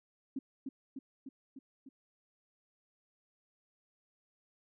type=tone with echo; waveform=sine; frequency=268.7 Hz; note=C4; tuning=46 cents sharp; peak=-34 dBFS; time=0.36-0.39 s; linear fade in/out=5 ms; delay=300 ms; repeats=5; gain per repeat=-3 dB; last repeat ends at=1.89 s; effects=none